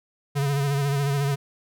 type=tone with vibrato; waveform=square; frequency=140.6 Hz; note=C#3; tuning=25 cents sharp; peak=-22 dBFS; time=0.35-1.36 s; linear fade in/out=20 ms; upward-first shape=sine; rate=14 Hz; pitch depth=45 cents each way; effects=none